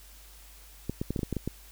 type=clicks; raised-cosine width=3 ms; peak=-17 dBFS; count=9; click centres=0.896 / 1.015 / 1.106 / 1.162 / 1.192 / 1.232 / 1.327 / 1.367 / 1.476 s; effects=added 50 Hz sine -51 dBFS peak until 1.71 s + white hiss -54 dBFS RMS until 1.71 s